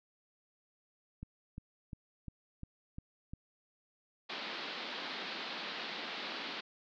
click train, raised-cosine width 5 ms, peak -31 dBFS, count 7, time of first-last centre 1.23-3.335 s, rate 2.85 Hz
white band-pass noise, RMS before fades -42 dBFS, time 4.29-6.61 s, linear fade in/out 10 ms, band 180 to 4400 Hz, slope 48 dB/octave
effects none

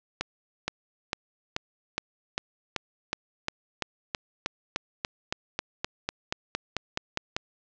accelerating click train, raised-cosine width 0.2 ms, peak -10 dBFS, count 24, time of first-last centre 0.21-7.365 s, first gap 470 ms, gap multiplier 0.96, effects low-pass 6000 Hz 12 dB/octave

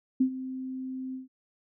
sine tone with ADSR envelope, 260 Hz, C4, 11 cents flat, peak -18 dBFS, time 0.2-1.28 s, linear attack 9 ms, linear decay 85 ms, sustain -15 dB, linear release 140 ms, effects none

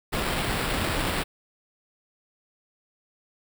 pink noise with sample-and-hold, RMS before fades -27 dBFS, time 0.12-1.24 s, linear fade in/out 20 ms, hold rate 6300 Hz, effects none

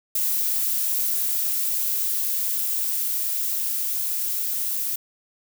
violet noise with level ramp, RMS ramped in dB -23 to -26 dBFS, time 0.15-4.96 s, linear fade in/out 5 ms, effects none

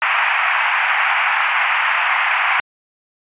white band-pass noise, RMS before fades -17 dBFS, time 0.02-2.6 s, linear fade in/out 0 ms, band 760 to 2600 Hz, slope 48 dB/octave, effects resampled to 8000 Hz

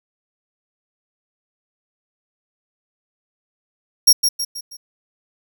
sawtooth tone with echo, 5588 Hz, F8, in tune, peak -4 dBFS, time 4.07-4.13 s, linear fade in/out 10 ms, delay 160 ms, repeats 4, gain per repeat -7 dB, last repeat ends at 4.77 s, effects none

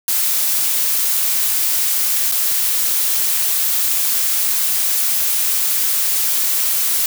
blue noise with dropouts, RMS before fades -17 dBFS, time 0.08-7.06 s, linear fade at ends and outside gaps 1 ms, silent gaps 2.315-2.321 s, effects none

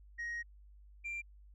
sine tone pair in turn, 1880 / 2369 Hz, A#6 / D7, +14 / +14 cents, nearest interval major third, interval 400 cents, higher second, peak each -35 / -36 dBFS, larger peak first, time 0.18-0.43 / 1.04-1.22 s, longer first, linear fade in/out 20 ms, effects tanh soft clip ceiling -36 dBFS + added 50 Hz sine -55 dBFS peak until 1.54 s

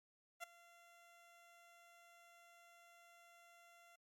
15% pulse tone with ADSR envelope, 687 Hz, F5, 29 cents flat, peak -37 dBFS, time 0.4-3.96 s, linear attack 34 ms, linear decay 8 ms, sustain -20 dB, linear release 7 ms, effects MP3 64 kbps

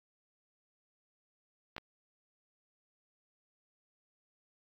clicks, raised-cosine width 0.3 ms, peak -25 dBFS, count 2, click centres 1.765 / 1.781 s, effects AAC 48 kbps

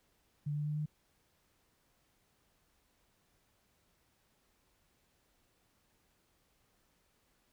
sine tone with pitch steps, 146.83 / 148.36 / 149.92 / 151.48 Hz, D3 / D3 / D3 / D#3, 0 / +18 / +36 / -46 cents, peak -33 dBFS, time 0.46-0.86 s, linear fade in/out 10 ms, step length 100 ms, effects pink hiss -74 dBFS RMS until 7.52 s

